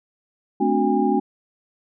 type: tone cluster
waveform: sine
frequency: 216.8 / 257 / 289.6 / 368.7 / 810 Hz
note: A3 / C4 / D4 / F#4 / G#5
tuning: -25 / -31 / -24 / -6 / -43 cents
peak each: -23 dBFS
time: 0.6-1.2 s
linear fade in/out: 10 ms
effects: none